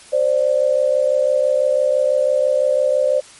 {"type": "tone pair together", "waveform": "sine", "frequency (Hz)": [523.3, 589.3], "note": ["C5", "D5"], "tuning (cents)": [0, 6], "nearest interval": "major second", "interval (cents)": 206, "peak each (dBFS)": -16, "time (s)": [0.12, 3.21], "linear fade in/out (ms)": 20, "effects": ["white hiss -43 dBFS RMS until 3.39 s", "MP3 48 kbps"]}